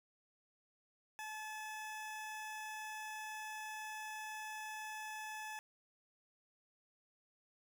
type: tone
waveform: 20% pulse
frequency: 862 Hz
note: A5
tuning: 36 cents flat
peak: -39 dBFS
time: 1.19-5.59 s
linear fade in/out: 0 ms
effects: none